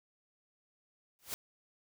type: noise with exponential growth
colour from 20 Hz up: white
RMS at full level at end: -35 dBFS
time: 1.19-1.34 s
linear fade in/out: 0 ms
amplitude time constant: 31 ms
effects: none